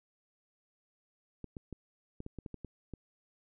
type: clicks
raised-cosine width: 3 ms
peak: -29 dBFS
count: 10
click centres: 1.443 / 1.568 / 1.727 / 2.204 / 2.264 / 2.387 / 2.462 / 2.543 / 2.647 / 2.937 s
effects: none